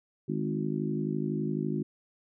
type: harmonic tone with a mistuned harmonic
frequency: 51.91 Hz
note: G#1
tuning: in tune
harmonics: 3 / 4 / 5 / 6 / 7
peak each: -33 / -34 / -35 / -36 / -36 dBFS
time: 0.28-1.83 s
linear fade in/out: 10 ms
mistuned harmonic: 3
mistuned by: -25 cents
effects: none

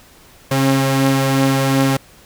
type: tone pair together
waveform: sawtooth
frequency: 136 / 269.3 Hz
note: C#3 / C#4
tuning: -33 / -50 cents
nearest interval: octave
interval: 1183 cents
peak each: -12 dBFS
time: 0.51-1.97 s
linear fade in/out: 5 ms
effects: pink hiss -46 dBFS RMS until 2.25 s

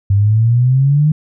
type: exponential sweep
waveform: sine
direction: up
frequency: 97.4 to 155.56 Hz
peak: -8 dBFS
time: 0.1-1.12 s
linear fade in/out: 5 ms
effects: none

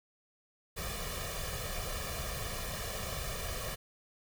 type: noise with comb filter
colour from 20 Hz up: pink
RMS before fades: -38 dBFS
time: 0.76-3.76 s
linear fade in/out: 20 ms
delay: 1.7 ms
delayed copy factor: +0.8
effects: none

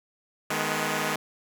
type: chord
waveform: 5% pulse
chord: G# minor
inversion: second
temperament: equal with one note detuned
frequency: 155.56 / 210.4 / 246.9 Hz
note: D#3 / G#3 / B3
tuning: 0 / +23 / 0 cents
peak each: -19 / -18 / -20 dBFS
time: 0.5-1.16 s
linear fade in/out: 5 ms
effects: none

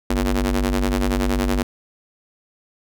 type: ring-modulated tone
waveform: sawtooth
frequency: 95.8 Hz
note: G2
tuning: 39 cents flat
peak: -11 dBFS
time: 0.1-1.63 s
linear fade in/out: 5 ms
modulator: 149 Hz
effects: none

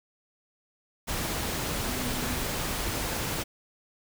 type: tone in noise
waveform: sine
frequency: 249.5 Hz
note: B3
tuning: 18 cents sharp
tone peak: -36 dBFS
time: 1.85-2.45 s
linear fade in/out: 20 ms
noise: pink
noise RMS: -31 dBFS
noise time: 1.07-3.44 s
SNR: -8 dB
effects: none

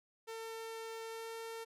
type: tone with pitch glide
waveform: sawtooth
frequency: 450.7 to 453.8 Hz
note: A4 to A#4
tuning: +42 to -47 cents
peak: -39 dBFS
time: 0.27-1.65 s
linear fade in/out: 20 ms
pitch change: +11 cents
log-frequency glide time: 1.07-1.31 s
effects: resampled to 32000 Hz

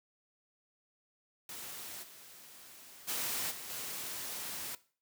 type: noise with level steps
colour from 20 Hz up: white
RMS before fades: -45 / -54 / -36 / -45 / -41 dBFS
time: 1.49-4.75 s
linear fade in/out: 2 ms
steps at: 2.02 / 3.07 / 3.5 / 3.69 s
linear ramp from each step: 20 ms
effects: noise-tail reverb RT60 0.4 s tail -18 dB re dry + high-pass 100 Hz 12 dB/octave

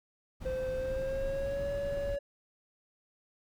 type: noise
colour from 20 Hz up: brown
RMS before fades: -40 dBFS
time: 0.4-2.17 s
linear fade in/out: 20 ms
type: tone with pitch glide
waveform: triangle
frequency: 518 to 564.9 Hz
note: C5 to C#5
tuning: -17 to +33 cents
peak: -30 dBFS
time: 0.45-2.19 s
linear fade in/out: 10 ms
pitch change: +150 cents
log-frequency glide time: 0.76-1.7 s
effects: none

